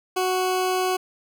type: tone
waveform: 20% pulse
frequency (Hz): 370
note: F#4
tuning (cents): 0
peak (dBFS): -16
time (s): 0.16-0.97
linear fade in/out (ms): 10
effects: none